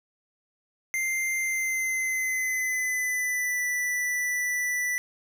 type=tone with pitch glide; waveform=square; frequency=2093 to 1975.5 Hz; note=C7 to B6; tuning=0 to 0 cents; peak=-26 dBFS; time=0.94-4.98 s; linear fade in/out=0 ms; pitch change=-100 cents; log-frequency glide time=1.37-3.64 s; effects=none